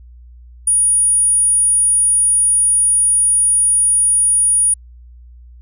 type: tone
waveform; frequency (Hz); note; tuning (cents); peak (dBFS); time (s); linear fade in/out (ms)
sine; 9600; D9; +37; -10; 0.67-4.74; 5
effects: added 60 Hz sine -37 dBFS peak until 5.61 s